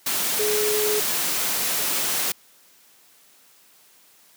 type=tone in noise; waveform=sine; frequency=422.2 Hz; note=G#4; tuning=29 cents sharp; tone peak=-22 dBFS; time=0.39-1 s; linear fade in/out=5 ms; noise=white; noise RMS=-24 dBFS; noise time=0.06-2.32 s; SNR=-1 dB; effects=white hiss -55 dBFS RMS until 4.36 s + high-pass 150 Hz 12 dB/octave